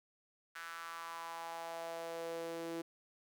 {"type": "tone with high-pass filter sweep", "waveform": "sawtooth", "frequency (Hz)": 166.5, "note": "E3", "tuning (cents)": 18, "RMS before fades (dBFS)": -44, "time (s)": [0.55, 2.82], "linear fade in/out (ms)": 10, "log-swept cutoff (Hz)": [1500, 360], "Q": 3.8, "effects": []}